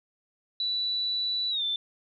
sine tone with pitch glide, 3955 to 3544 Hz, B7 to A7, +2 to +12 cents, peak -26 dBFS, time 0.6-1.76 s, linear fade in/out 2 ms, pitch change -190 cents, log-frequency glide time 1.5-1.63 s, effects none

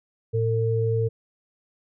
sine tone pair together, 112.3 / 452.1 Hz, A2 / A4, +36 / +47 cents, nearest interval 2 octaves, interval 2411 cents, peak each -22 / -24 dBFS, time 0.33-1.09 s, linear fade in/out 20 ms, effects none

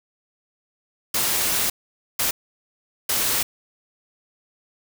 white noise bursts at uneven times, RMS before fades -22 dBFS, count 3, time 1.14-1.7 / 2.19-2.31 / 3.09-3.43 s, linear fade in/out 5 ms, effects none

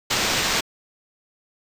blue noise with sample-and-hold, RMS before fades -22 dBFS, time 0.1-0.61 s, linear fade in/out 10 ms, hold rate 11025 Hz, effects resampled to 32000 Hz

